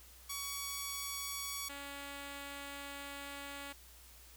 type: tone pair in turn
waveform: 5% pulse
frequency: 1126 / 281.5 Hz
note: C#6 / C#4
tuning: +27 / +27 cents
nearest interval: 2 octaves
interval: 2400 cents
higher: first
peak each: -27 / -33 dBFS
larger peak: first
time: 0.29-1.69 / 1.69-3.73 s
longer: second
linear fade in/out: 10 ms
effects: added 60 Hz sine -59 dBFS peak until 4.36 s + white hiss -59 dBFS RMS until 4.36 s